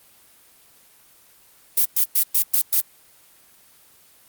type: noise bursts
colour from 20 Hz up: violet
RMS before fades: -17 dBFS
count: 6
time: 1.77-2.806 s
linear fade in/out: 5 ms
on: 81 ms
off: 110 ms
effects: white hiss -53 dBFS RMS until 4.28 s + Opus 24 kbps